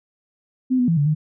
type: tone with pitch steps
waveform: sine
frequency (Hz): 256.5 / 247.3 / 166.1 / 144.5 / 153.3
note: C4 / B3 / E3 / D3 / D#3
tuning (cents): -34 / +3 / +13 / -28 / -25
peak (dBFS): -15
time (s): 0.7-1.15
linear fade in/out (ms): 20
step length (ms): 90
effects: none